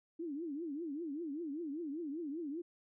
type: tone with vibrato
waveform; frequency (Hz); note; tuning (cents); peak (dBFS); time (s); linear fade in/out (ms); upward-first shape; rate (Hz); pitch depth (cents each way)
sine; 309.3; D#4; -10; -38; 0.19-2.62; 10; triangle; 5.1; 250
effects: none